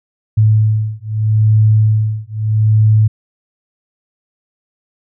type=beating tone pair; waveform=sine; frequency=107.9 / 108.69 Hz; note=A2 / A2; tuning=-33 / -21 cents; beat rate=0.79 Hz; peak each=-12 dBFS; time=0.37-3.08 s; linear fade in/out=10 ms; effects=none